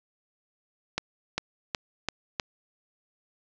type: accelerating click train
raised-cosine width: 0.2 ms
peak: -10 dBFS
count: 5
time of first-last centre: 0.98-2.398 s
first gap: 400 ms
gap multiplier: 0.92
effects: resampled to 16000 Hz + 7-bit